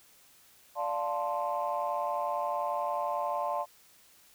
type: chord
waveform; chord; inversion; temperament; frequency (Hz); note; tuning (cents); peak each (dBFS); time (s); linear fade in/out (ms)
sine; D minor seventh; none; equal; 587.3 / 698.5 / 880 / 1046.5; D5 / F5 / A5 / C6; 0 / 0 / 0 / 0; -34; 0.75-3.66; 50
effects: tanh soft clip ceiling -21 dBFS + white hiss -60 dBFS RMS until 4.34 s